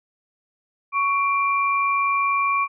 sine tone pair together, 1115.7 / 2364 Hz, C#6 / D7, +11 / +11 cents, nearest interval octave + minor second, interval 1300 cents, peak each -19 / -24 dBFS, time 0.92-2.68 s, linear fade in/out 50 ms, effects none

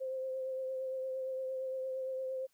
sine tone with vibrato, 523 Hz, C5, 1 cent flat, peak -35 dBFS, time 0-2.47 s, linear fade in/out 20 ms, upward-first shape triangle, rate 8.7 Hz, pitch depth 24 cents each way, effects white hiss -75 dBFS RMS until 2.53 s

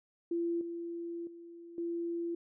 sine tone with level steps, 340 Hz, F4, 46 cents flat, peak -30 / -37 / -47 / -33 dBFS, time 0.31-2.35 s, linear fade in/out 5 ms, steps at 0.61 / 1.27 / 1.78 s, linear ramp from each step 2 ms, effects none

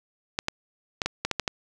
clicks, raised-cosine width 0.2 ms, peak -8 dBFS, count 8, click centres 0.389 / 0.484 / 1.018 / 1.06 / 1.25 / 1.313 / 1.397 / 1.478 s, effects none

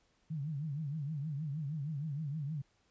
sine tone with vibrato, 148.5 Hz, D3, 20 cents sharp, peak -35 dBFS, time 0.3-2.62 s, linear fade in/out 10 ms, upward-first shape triangle, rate 6.4 Hz, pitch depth 180 cents each way, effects pink hiss -73 dBFS RMS until 2.9 s + resampled to 16000 Hz

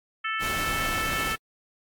harmonic tone, 440 Hz, A4, in tune, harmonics 3 / 4 / 5 / 6 / 7, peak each -30 / -32 / -34 / -36 / -37 dBFS, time 0.24-1.36 s, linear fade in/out 10 ms
pink noise, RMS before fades -32 dBFS, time 0.39-1.37 s, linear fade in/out 50 ms
effects AAC 64 kbps

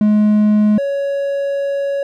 triangle tone pair in turn, 211 / 558.4 Hz, G#3 / C#5, +28 / +13 cents, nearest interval octave + perfect fourth, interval 1685 cents, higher second, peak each -7 / -14 dBFS, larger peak first, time 0.01-0.78 / 0.78-2.03 s, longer second, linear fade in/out 2 ms, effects none

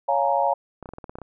sine chord, Bb minor seventh, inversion first, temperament just, 559.4 / 699.2 / 839.1 / 932.3 Hz, Db5 / F5 / Ab5 / Bb5, +16 / +2 / +18 / 0 cents, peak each -24 dBFS, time 0.08-0.54 s, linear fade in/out 10 ms
clicks, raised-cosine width 1 ms, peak -23 dBFS, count 10, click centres 0.827 / 0.858 / 0.89 / 0.936 / 0.984 / 1.042 / 1.095 / 1.155 / 1.186 / 1.217 s
effects none

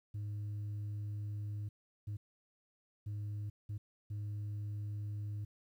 sine tone bursts at uneven times, 103.83 Hz, G#2, in tune, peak -35 dBFS, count 5, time 0.14-1.69 / 2.07-2.17 / 3.06-3.5 / 3.69-3.78 / 4.1-5.45 s, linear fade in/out 10 ms, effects tanh soft clip ceiling -37 dBFS + 12-bit

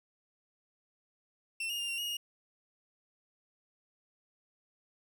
40% pulse tone with pitch steps, 2697 / 2844 / 2805 / 2757 / 2873 / 2855 Hz, E7 / F7 / F7 / F7 / F7 / F7, +39 / +31 / +7 / -23 / +48 / +37 cents, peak -33 dBFS, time 1.6-2.17 s, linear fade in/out 5 ms, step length 95 ms, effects none

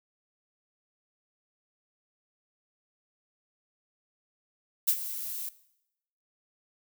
violet noise with ADSR envelope, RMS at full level -22 dBFS, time 4.87-5.49 s, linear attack 16 ms, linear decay 64 ms, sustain -14 dB, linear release 4 ms, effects noise-tail reverb RT60 0.8 s tail -18 dB re dry

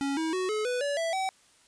square tone with pitch steps, 277.8 / 321 / 370.8 / 428.4 / 495 / 571.9 / 660.7 / 763.4 Hz, C#4 / E4 / F#4 / A4 / B4 / D5 / E5 / G5, +4 / -46 / +4 / -46 / +4 / -46 / +4 / -46 cents, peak -28 dBFS, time 0.01-1.29 s, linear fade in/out 0 ms, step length 160 ms, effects white hiss -61 dBFS RMS until 1.67 s + resampled to 22050 Hz

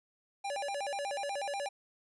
square tone with vibrato, 675 Hz, E5, 41 cents sharp, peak -35 dBFS, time 0.44-1.69 s, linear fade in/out 10 ms, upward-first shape square, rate 8.2 Hz, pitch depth 290 cents each way, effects resampled to 24000 Hz

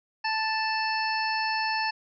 harmonic tone, 880 Hz, A5, in tune, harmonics 1 / 2 / 3 / 5 / 6, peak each -28 / -31 / -33 / -35 / -36 dBFS, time 0.24-1.91 s, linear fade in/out 10 ms, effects none

